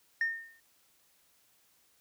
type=tone with exponential decay; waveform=sine; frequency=1826 Hz; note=A#6; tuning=36 cents flat; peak=-23 dBFS; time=0.21-0.6 s; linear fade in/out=2 ms; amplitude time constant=84 ms; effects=tanh soft clip ceiling -24 dBFS + white hiss -68 dBFS RMS until 2 s